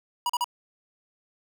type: tone bursts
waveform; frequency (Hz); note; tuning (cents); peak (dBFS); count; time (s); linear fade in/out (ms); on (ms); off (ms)
square; 968; B5; -35; -24; 3; 0.26-0.443; 2; 35; 39
effects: none